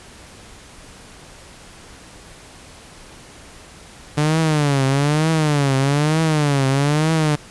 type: tone with vibrato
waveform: sawtooth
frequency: 146.83 Hz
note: D3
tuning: in tune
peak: -11 dBFS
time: 4.17-7.36 s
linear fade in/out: 10 ms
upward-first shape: triangle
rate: 1.1 Hz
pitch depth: 180 cents each way
effects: pink hiss -42 dBFS RMS until 7.5 s + resampled to 24000 Hz